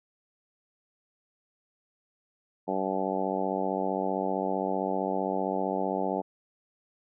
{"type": "harmonic tone", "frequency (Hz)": 95.4, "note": "G2", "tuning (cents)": -47, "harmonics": [2, 3, 4, 5, 6, 7, 8, 9], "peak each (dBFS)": [-35, -35, -35, -35, -35, -35, -35, -35], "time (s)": [2.67, 6.22], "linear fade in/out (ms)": 20, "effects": []}